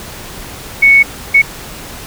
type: tone bursts at uneven times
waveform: sine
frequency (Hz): 2217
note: C#7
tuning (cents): 0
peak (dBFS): -3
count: 2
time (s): 0.82-1.03 / 1.34-1.42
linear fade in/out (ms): 10
effects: pink hiss -29 dBFS RMS until 2.06 s